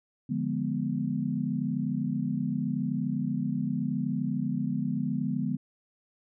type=chord; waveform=sine; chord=D diminished seventh; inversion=none; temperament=equal; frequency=146.83 / 174.61 / 207.7 / 246.9 Hz; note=D3 / F3 / Ab3 / Cb4; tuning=0 / 0 / 0 / 0 cents; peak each=-33 / -34 / -32 / -31 dBFS; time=0.29-5.57 s; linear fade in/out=10 ms; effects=none